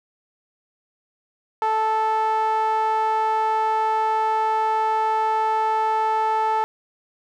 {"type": "tone with band-pass filter", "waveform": "sawtooth", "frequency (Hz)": 438.4, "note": "A4", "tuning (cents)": -6, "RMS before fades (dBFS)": -21, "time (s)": [1.62, 6.64], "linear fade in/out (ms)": 0, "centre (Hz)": 970, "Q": 4.4, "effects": []}